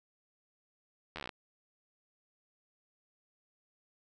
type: slowing click train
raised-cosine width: 0.3 ms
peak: -24 dBFS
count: 10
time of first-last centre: 1.16-1.292 s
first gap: 12 ms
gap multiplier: 1.05
effects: none